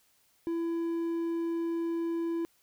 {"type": "tone", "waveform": "triangle", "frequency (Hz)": 334.5, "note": "E4", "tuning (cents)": 25, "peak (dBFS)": -27, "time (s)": [0.47, 2.45], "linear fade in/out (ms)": 0, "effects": ["white hiss -68 dBFS RMS until 2.62 s"]}